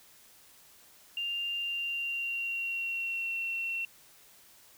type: tone with pitch glide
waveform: sine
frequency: 2794 to 2718 Hz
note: F7 to F7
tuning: 0 to -48 cents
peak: -31 dBFS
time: 1.17-3.85 s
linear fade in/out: 2 ms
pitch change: -48 cents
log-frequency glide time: 1.55-3.35 s
effects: white hiss -58 dBFS RMS until 4.77 s